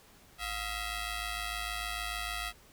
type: ring-modulated tone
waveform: 10% pulse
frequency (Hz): 659.3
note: E5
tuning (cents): 0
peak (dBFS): -23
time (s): 0.38-2.53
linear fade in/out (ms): 50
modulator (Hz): 606
effects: pink hiss -59 dBFS RMS until 2.72 s